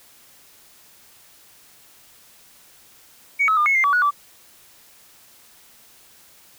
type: tone with pitch steps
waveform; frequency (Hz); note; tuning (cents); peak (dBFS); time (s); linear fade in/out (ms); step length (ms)
sine; 2243 / 1287 / 1206 / 2186 / 2098 / 1142 / 1461 / 1160; C#7 / E6 / D6 / C#7 / C7 / D6 / F#6 / D6; +20 / -42 / +46 / -25 / +4 / -49 / -22 / -22; -14; 3.39-4.11; 20; 90
effects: tanh soft clip ceiling -10 dBFS + white hiss -51 dBFS RMS until 6.58 s